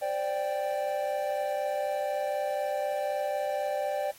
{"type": "chord", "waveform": "triangle", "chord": "C suspended second", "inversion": "none", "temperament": "equal", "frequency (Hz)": [523.3, 587.3, 784], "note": ["C5", "D5", "G5"], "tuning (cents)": [0, 0, 0], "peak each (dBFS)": [-34, -28, -31], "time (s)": [0.01, 4.12], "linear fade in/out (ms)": 20, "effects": ["white hiss -53 dBFS RMS until 4.18 s", "AAC 48 kbps"]}